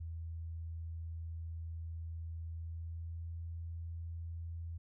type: tone with pitch glide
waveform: sine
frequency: 82.2 to 83.44 Hz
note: E2 to E2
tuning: -4 to +22 cents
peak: -40 dBFS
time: 0-4.78 s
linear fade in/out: 10 ms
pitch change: +26 cents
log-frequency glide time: 2.51-3.31 s
effects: none